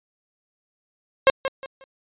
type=tone with echo; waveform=sawtooth; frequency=536 Hz; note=C5; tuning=42 cents sharp; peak=-7 dBFS; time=1.27-1.3 s; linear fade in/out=0 ms; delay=180 ms; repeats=3; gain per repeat=-11 dB; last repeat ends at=1.84 s; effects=resampled to 8000 Hz